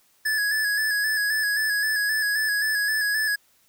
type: tone with vibrato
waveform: square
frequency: 1704 Hz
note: G#6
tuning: 44 cents sharp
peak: -22 dBFS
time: 0.25-3.36 s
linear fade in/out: 10 ms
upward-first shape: square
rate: 3.8 Hz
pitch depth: 38 cents each way
effects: white hiss -62 dBFS RMS until 3.68 s